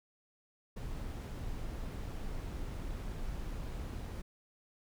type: noise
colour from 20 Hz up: brown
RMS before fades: -40 dBFS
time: 0.76-4.22 s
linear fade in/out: 10 ms
effects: none